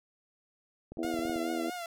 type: clicks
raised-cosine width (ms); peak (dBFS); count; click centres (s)
2; -30; 8; 0.92 / 0.972 / 1.047 / 1.142 / 1.192 / 1.253 / 1.297 / 1.36
type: harmonic tone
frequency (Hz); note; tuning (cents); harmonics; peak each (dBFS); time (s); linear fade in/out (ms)
82.4; E2; 0; 3 / 4 / 5 / 6 / 7 / 8 / 9; -38 / -33 / -43 / -43 / -47 / -42 / -51; 0.98-1.7; 5
type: tone with vibrato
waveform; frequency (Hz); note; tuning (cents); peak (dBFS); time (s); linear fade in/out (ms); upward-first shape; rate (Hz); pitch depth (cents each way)
sawtooth; 698.5; F5; 0; -33; 1.03-1.86; 2; triangle; 4.6; 72
effects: none

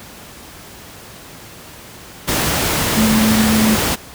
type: tone in noise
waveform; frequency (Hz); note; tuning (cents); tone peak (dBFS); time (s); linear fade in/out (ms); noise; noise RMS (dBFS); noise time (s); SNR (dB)
sine; 218.2; A3; -14; -12; 2.96-3.76; 20; pink; -17; 2.27-3.96; +2
effects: pink hiss -37 dBFS RMS until 4.14 s + high-pass 60 Hz 12 dB/octave

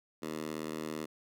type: tone with high-pass filter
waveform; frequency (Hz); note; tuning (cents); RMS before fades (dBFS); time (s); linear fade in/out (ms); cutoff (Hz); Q
10% pulse; 78; D#2; +5; -39; 0.22-1.06; 10; 260; 1.2
effects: none

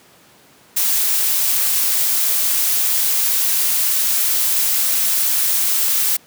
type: noise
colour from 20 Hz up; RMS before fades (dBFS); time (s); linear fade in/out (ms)
blue; -17; 0.76-6.17; 10
effects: pink hiss -49 dBFS RMS until 6.26 s + high-pass 150 Hz 12 dB/octave

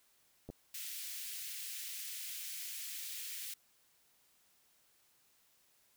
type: clicks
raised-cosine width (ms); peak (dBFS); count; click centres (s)
2; -33 / -32; 2; 0.49 / 0.501
type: high-pass noise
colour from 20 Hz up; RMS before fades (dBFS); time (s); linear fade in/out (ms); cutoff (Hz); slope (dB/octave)
white; -44; 0.74-3.54; 5; 2000; 24
effects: white hiss -71 dBFS RMS until 5.96 s

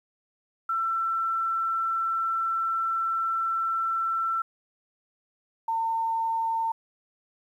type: tone pair in turn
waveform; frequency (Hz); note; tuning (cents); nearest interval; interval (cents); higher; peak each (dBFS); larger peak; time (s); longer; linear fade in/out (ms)
sine; 1341 / 905.7; E6 / A5; +29 / +50; perfect fifth; 679; first; -24; neither; 0.69-4.42 / 5.68-6.72; first; 5
effects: 10-bit

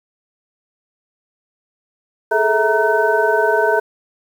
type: tone cluster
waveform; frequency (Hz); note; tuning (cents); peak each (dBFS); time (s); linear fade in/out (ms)
sine; 420.3 / 440.6 / 655 / 933 / 1519; G#4 / A4 / E5 / A#5 / F#6; +21 / +2 / -11 / +1 / +45; -19; 2.31-3.8; 10
effects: 7-bit

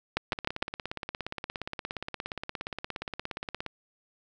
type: two click trains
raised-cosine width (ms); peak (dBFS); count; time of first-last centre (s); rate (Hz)
0.3; -18 / -10; 58 / 4; 0.33-3.663 / 0.17-0.626; 17.1 / 6.58
effects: none

